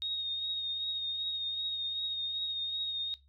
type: tone with vibrato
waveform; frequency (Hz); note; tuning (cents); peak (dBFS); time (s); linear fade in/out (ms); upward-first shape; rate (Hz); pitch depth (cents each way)
sine; 3726; A#7; -2; -32; 0.02-3.14; 0; triangle; 2.6; 26
effects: noise-tail reverb RT60 0.2 s tail -17 dB re dry + added 69 Hz sine -61 dBFS peak until 3.28 s